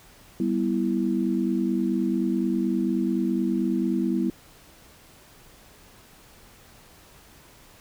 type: chord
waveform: sine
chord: E minor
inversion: first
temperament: equal with one note detuned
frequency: 196 / 245.4 / 329.6 Hz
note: G3 / B3 / E4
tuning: 0 / -11 / 0 cents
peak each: -26 dBFS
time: 0.4-4.3 s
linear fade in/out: 2 ms
effects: pink hiss -52 dBFS RMS until 7.8 s